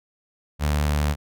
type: tone with notch filter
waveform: sawtooth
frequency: 74 Hz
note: D2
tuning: 14 cents sharp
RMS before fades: -22 dBFS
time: 0.59-1.16 s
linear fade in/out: 50 ms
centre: 350 Hz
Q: 1.5
effects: none